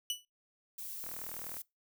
sawtooth tone with exponential decay, 2960 Hz, F#7, in tune, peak -26 dBFS, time 0.1-0.25 s, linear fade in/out 1 ms, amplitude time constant 31 ms
violet noise, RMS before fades -43 dBFS, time 0.78-1.62 s, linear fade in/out 5 ms
click train, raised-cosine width 0.5 ms, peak -33 dBFS, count 22, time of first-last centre 1.04-1.568 s, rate 39.8 Hz
effects noise-tail reverb RT60 0.2 s tail -23 dB re dry

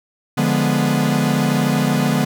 45% pulse chord, D diminished seventh, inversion none, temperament equal, 146.83 / 174.61 / 207.7 / 246.9 Hz, D3 / F3 / Ab3 / Cb4, 0 / 0 / 0 / 0 cents, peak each -20 / -22 / -21 / -20 dBFS, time 0.37-2.25 s, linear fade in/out 10 ms, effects none

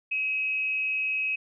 sine tone with frequency modulation, 2550 Hz, D#7, 42 cents sharp, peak -25 dBFS, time 0.11-1.36 s, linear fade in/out 10 ms, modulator 195 Hz, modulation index 0.32, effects none

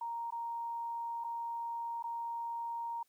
sine tone with dropouts, 932.3 Hz, A#5, in tune, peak -36 dBFS, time 0.01-3.03 s, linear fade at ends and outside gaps 5 ms, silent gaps 0.306-0.322 / 1.24-1.244 / 2.026-2.039 s, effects white hiss -75 dBFS RMS until 3.08 s

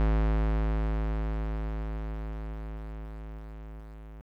square tone with level ramp, 53.6 Hz, A1, 45 cents flat, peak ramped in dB -22 to -44 dBFS, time 0-4.21 s, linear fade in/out 0 ms, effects low-pass 2000 Hz 12 dB/octave + 10-bit

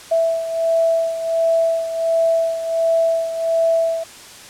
sine beating tone pair, 659.3 / 660.7 Hz, E5 / E5, 0 / +4 cents, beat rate 1.4 Hz, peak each -16 / -22 dBFS, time 0.11-4.04 s, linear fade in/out 10 ms, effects white hiss -39 dBFS RMS until 4.49 s + low-pass 9000 Hz 12 dB/octave

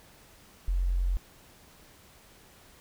sine tone, 45 Hz, F#1, 47 cents flat, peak -24 dBFS, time 0.68-1.17 s, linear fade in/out 0 ms, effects pink hiss -56 dBFS RMS until 2.8 s

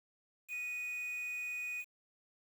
triangle tone with quantisation, 2481 Hz, D#7, 6 cents flat, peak -36 dBFS, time 0.48-1.85 s, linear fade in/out 50 ms, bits 9, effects none

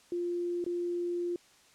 sine tone with dropouts, 349.2 Hz, F4, in tune, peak -30 dBFS, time 0.12-1.36 s, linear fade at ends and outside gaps 2 ms, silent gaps 0.642-0.663 s, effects white hiss -61 dBFS RMS until 1.74 s + low-pass 8000 Hz 12 dB/octave

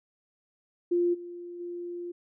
sine tone with level steps, 349.2 Hz, F4, in tune, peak -22 / -38 / -34 dBFS, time 0.91-2.12 s, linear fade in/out 10 ms, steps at 1.13 / 1.59 s, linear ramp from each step 20 ms, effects none

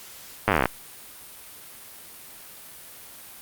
slowing click train, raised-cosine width 0.5 ms, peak -4 dBFS, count 15, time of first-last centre 0.48-0.656 s, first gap 9 ms, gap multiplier 1.05, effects white hiss -44 dBFS RMS until 3.41 s + Opus 48 kbps

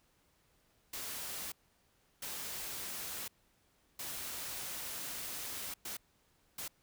white noise bursts at uneven times, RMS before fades -42 dBFS, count 5, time 0.93-1.52 / 2.22-3.28 / 3.99-5.74 / 5.85-5.97 / 6.58-6.68 s, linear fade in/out 5 ms, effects pink hiss -72 dBFS RMS until 6.82 s

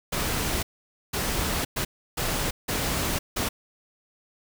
pink noise bursts at uneven times, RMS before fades -27 dBFS, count 6, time 0.12-0.63 / 1.13-1.65 / 1.76-1.85 / 2.17-2.51 / 2.68-3.19 / 3.36-3.49 s, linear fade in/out 10 ms, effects none

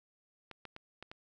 clicks, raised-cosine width 0.3 ms, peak -30 dBFS, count 5, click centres 0.513 / 0.653 / 0.764 / 1.026 / 1.115 s, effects none

